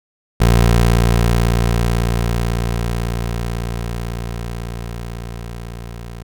20% pulse tone with level ramp, 58.1 Hz, A#1, 5 cents flat, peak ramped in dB -4 to -25 dBFS, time 0.4-6.23 s, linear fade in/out 10 ms, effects none

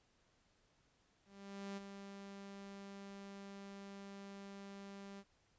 sawtooth tone with ADSR envelope, 198.1 Hz, G3, 18 cents sharp, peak -39 dBFS, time 1.25-5.24 s, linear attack 520 ms, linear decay 20 ms, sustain -7 dB, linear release 51 ms, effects pink hiss -75 dBFS RMS until 5.58 s + resampled to 16000 Hz

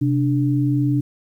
sine tone pair together, 130 / 293.1 Hz, C3 / D4, -11 / -3 cents, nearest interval octave + major second, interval 1408 cents, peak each -18 / -19 dBFS, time 0.01-1.01 s, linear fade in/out 10 ms, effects 9-bit

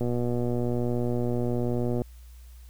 click train, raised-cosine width 2 ms, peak -16 dBFS, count 244, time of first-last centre 0.01-2.018 s, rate 121 Hz, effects added 60 Hz sine -44 dBFS peak until 2.69 s + white hiss -60 dBFS RMS until 2.69 s

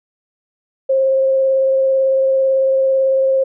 sine tone with vibrato, 533 Hz, C5, 32 cents sharp, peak -11 dBFS, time 0.89-3.44 s, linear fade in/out 10 ms, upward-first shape triangle, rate 18 Hz, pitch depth 13 cents each way, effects none

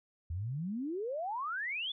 sine exponential sweep, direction up, 78.2 to 3530 Hz, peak -34 dBFS, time 0.3-1.92 s, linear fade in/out 5 ms, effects none

